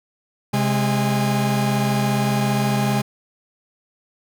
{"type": "tone cluster", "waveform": "45% pulse", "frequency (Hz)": [132.4, 207.3, 816], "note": ["C3", "G#3", "G#5"], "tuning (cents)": [21, -3, -31], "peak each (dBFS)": [-21, -21, -26], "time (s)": [0.53, 3.02], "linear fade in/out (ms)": 10, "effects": []}